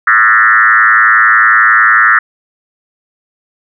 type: tone with frequency modulation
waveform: sine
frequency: 1568 Hz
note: G6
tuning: in tune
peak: -4 dBFS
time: 0.07-2.19 s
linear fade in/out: 5 ms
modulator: 111 Hz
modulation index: 3
effects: none